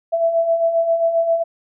sine beating tone pair, 659.3 / 666.8 Hz, E5 / E5, 0 / +20 cents, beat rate 7.5 Hz, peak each -23 / -15 dBFS, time 0.12-1.44 s, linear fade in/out 20 ms, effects none

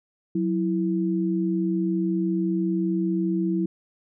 sine tone pair together, 184.29 / 329.6 Hz, F#3 / E4, -7 / 0 cents, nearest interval minor seventh, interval 1007 cents, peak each -24 dBFS, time 0.35-3.66 s, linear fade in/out 5 ms, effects none

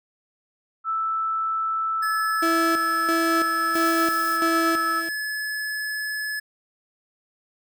sine tone with pitch glide, 1318.5 to 1308.6 Hz, E6 to E6, 0 to -13 cents, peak -22 dBFS, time 0.84-5.03 s, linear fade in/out 50 ms, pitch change -13 cents, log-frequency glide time 2.65-4.82 s
square tone, 1713 Hz, A6, 47 cents flat, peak -27 dBFS, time 2.02-6.4 s, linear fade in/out 10 ms
35% pulse tone with tremolo, 329.6 Hz, E4, in tune, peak -20 dBFS, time 2.42-5.09 s, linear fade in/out 10 ms, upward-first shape square, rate 1.5 Hz, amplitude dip 70%
blue noise, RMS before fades -37 dBFS, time 3.73-4.38 s, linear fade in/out 20 ms
effects none

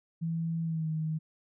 sine tone with pitch glide, 164.81 to 157.37 Hz, E3 to D#3, 0 to +20 cents, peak -29 dBFS, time 0.21-1.19 s, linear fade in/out 20 ms, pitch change -80 cents, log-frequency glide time 0.63-0.89 s, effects none

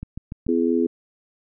click train, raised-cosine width 5 ms, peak -19 dBFS, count 4, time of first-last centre 0.03-0.467 s, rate 6.87 Hz
harmonic tone, 84.1 Hz, E2, 35 cents sharp, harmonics 3 / 4 / 5, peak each -21 / -22 / -23 dBFS, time 0.48-0.87 s, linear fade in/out 10 ms
effects none

